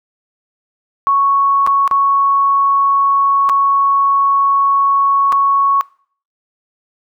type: tone with dropouts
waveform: sine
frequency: 1108.7 Hz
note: C#6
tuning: in tune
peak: -9 dBFS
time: 1.07-5.81 s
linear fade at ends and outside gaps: 0 ms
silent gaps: 1.665-1.673 / 1.877-1.912 / 3.491-3.496 / 5.322-5.326 s
effects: noise-tail reverb RT60 0.5 s tail -23 dB re dry